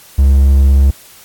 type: tone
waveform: triangle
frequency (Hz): 68.4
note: C#2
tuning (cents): -23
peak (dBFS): -3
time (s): 0.18-0.91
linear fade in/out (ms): 10
effects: white hiss -40 dBFS RMS until 1.24 s + AAC 64 kbps